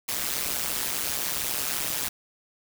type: noise with amplitude modulation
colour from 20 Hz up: white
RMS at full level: -25 dBFS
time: 0.08-2.09 s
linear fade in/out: 10 ms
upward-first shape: sine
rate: 140 Hz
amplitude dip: 95%
effects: none